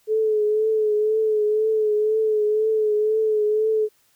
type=tone with vibrato; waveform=sine; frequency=430.2 Hz; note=A4; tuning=39 cents flat; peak=-17 dBFS; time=0.07-3.89 s; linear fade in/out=50 ms; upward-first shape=triangle; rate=2 Hz; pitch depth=44 cents each way; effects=white hiss -62 dBFS RMS until 4.15 s